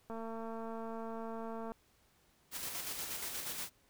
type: click train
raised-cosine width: 1 ms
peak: -31 dBFS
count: 367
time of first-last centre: 0.1-1.719 s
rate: 226 Hz
type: noise with tremolo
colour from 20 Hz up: white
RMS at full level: -40 dBFS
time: 2.51-3.7 s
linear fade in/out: 50 ms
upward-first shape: square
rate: 8.4 Hz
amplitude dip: 35%
effects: pink hiss -70 dBFS RMS until 3.89 s